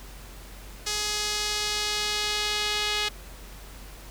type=tone with band-pass filter sweep; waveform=sawtooth; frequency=419.1 Hz; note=G#4; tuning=16 cents sharp; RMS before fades=-28 dBFS; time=0.86-3.09 s; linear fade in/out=10 ms; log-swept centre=5500 to 3600 Hz; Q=1.5; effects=added 47 Hz sine -43 dBFS peak until 4.1 s + pink hiss -47 dBFS RMS until 4.1 s